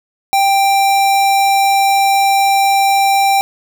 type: tone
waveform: square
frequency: 787 Hz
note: G5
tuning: 7 cents sharp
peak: -10 dBFS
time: 0.33-3.41 s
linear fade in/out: 0 ms
effects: none